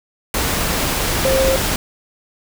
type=tone in noise; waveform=sine; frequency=531 Hz; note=C5; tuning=25 cents sharp; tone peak=-14 dBFS; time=1.25-1.56 s; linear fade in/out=2 ms; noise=pink; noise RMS=-19 dBFS; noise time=0.34-1.76 s; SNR=+2 dB; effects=none